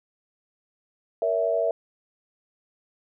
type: chord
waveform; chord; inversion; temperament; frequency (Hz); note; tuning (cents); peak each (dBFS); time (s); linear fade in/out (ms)
sine; A# diminished; none; equal with one note detuned; 466.2 / 567 / 659.3; A#4 / C#5 / E5; 0 / +39 / 0; -27 / -28 / -23; 1.22-1.71; 2
effects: none